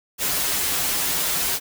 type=noise with comb filter; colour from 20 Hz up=white; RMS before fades=-23 dBFS; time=0.18-1.6 s; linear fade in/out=50 ms; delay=9.1 ms; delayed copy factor=-0.9; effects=none